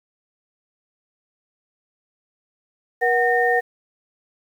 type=tone cluster; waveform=sine; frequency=478.1 / 742 / 1831 Hz; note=A#4 / F#5 / A#6; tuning=+44 / +5 / -32 cents; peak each=-20 dBFS; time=3.01-3.61 s; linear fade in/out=20 ms; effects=8-bit